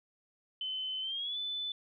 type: tone with pitch glide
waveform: sine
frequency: 3048 to 3501 Hz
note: G7 to A7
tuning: -49 to -9 cents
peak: -34 dBFS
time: 0.61-1.72 s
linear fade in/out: 2 ms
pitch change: +240 cents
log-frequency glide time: 1.01-1.38 s
effects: none